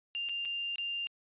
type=tone with dropouts; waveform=sine; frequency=2794 Hz; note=F7; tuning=in tune; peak=-33 dBFS; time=0.15-1.07 s; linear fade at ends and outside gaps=0 ms; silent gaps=0.288-0.294 / 0.451-0.455 / 0.758-0.783 s; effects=resampled to 8000 Hz